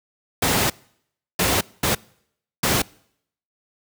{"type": "noise bursts at uneven times", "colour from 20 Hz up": "pink", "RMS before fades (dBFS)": -19, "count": 4, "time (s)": [[0.42, 0.7], [1.39, 1.61], [1.83, 1.95], [2.63, 2.82]], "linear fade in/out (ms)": 5, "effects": ["noise-tail reverb RT60 0.7 s tail -25 dB re dry", "high-pass 80 Hz 12 dB/octave"]}